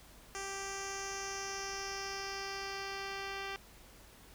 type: tone with low-pass filter sweep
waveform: 10% pulse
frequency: 392 Hz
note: G4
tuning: in tune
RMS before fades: -41 dBFS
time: 0.35-3.56 s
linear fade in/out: 0 ms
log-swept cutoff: 7500 to 3900 Hz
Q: 3.7
effects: added 50 Hz sine -60 dBFS peak until 4.34 s + pink hiss -58 dBFS RMS until 4.34 s